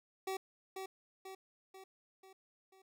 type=tone with echo; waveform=25% pulse; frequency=381.8 Hz; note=G4; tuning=46 cents flat; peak=-33 dBFS; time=0.27-0.37 s; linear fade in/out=5 ms; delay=490 ms; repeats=5; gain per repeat=-5 dB; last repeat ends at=2.82 s; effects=none